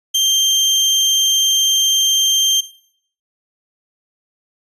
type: tone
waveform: 30% pulse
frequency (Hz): 3162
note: G7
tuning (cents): +14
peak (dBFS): -9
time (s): 0.14-2.61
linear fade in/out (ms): 10
effects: noise-tail reverb RT60 0.6 s tail -17 dB re dry + resampled to 32000 Hz